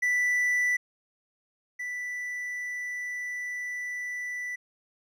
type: tone pair in turn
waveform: triangle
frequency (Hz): 1975.5 / 1975.5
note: B6 / B6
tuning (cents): 0 / 0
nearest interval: unison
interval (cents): 0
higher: neither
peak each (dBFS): -21 / -30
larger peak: first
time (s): 0.02-0.77 / 1.79-4.56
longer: second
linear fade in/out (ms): 10
effects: none